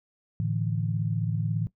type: chord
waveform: sine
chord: A suspended fourth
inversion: none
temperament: equal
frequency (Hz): 110 / 146.83 / 164.81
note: A2 / D3 / E3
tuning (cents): 0 / 0 / 0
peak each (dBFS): -28 / -31 / -30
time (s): 0.4-1.67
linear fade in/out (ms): 0
effects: noise-tail reverb RT60 0.1 s tail -17 dB re dry